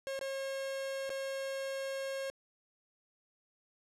45% pulse tone with dropouts, 541 Hz, C#5, 42 cents flat, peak -36 dBFS, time 0.07-2.3 s, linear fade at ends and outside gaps 0 ms, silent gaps 0.191-0.212 / 1.094-1.102 s, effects low-pass 10000 Hz 12 dB/octave

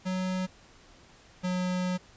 square tone pair in turn, 185.3 / 182.01 Hz, F#3 / F#3, +3 / -28 cents, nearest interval unison, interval 31 cents, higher first, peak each -29 / -28 dBFS, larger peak second, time 0.05-0.47 / 1.43-1.98 s, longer second, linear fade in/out 20 ms, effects pink hiss -56 dBFS RMS until 2.16 s + resampled to 16000 Hz

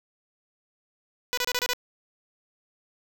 5% pulse tone bursts, 493.9 Hz, B4, in tune, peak -13 dBFS, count 6, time 1.33-1.734 s, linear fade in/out 0 ms, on 44 ms, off 28 ms, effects 7-bit

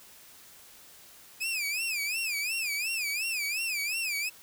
sawtooth tone with vibrato, 2489 Hz, D#7, in tune, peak -26 dBFS, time 1.4-4.3 s, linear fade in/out 20 ms, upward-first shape sine, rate 2.8 Hz, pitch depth 170 cents each way, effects white hiss -53 dBFS RMS until 4.42 s

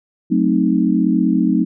sine chord, F# diminished seventh, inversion none, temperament equal, 185 / 220 / 261.6 / 311.1 Hz, F#3 / A3 / C4 / Eb4, 0 / 0 / 0 / 0 cents, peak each -18 dBFS, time 0.3-1.65 s, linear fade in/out 20 ms, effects none

